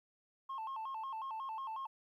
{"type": "tone with vibrato", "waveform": "sine", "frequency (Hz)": 974, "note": "B5", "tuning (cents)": -24, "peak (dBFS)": -37, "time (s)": [0.49, 1.87], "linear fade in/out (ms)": 10, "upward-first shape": "square", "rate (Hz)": 5.5, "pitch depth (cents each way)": 170, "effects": ["tanh soft clip ceiling -38 dBFS", "13-bit"]}